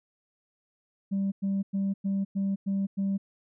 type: tone bursts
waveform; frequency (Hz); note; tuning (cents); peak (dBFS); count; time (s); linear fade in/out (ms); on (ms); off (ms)
sine; 196; G3; 0; -23; 7; 1.11-3.18; 20; 210; 100
effects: tanh soft clip ceiling -23 dBFS